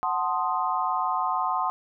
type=chord; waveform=sine; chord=F# diminished seventh; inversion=none; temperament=equal; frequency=740 / 880 / 1046.5 / 1244.5 Hz; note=F#5 / A5 / C6 / Eb6; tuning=0 / 0 / 0 / 0 cents; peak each=-29 / -30 / -27 / -30 dBFS; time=0.03-1.7 s; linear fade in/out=0 ms; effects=none